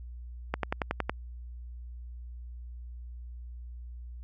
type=click train; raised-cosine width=0.5 ms; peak=-13 dBFS; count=7; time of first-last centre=0.54-1.096 s; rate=10.8 Hz; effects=added 60 Hz sine -40 dBFS peak until 4.23 s